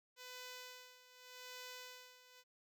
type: tone with tremolo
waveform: 5% pulse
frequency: 501 Hz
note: B4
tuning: 25 cents sharp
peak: -37 dBFS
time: 0.16-2.44 s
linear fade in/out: 50 ms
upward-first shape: sine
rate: 0.84 Hz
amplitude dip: 80%
effects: none